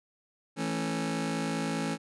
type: chord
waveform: sawtooth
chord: A major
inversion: second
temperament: just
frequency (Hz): 165 / 220 / 275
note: E3 / A3 / C#4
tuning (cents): +2 / 0 / -14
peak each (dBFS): -30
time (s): 0.56-1.98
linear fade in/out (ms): 50
effects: resampled to 24000 Hz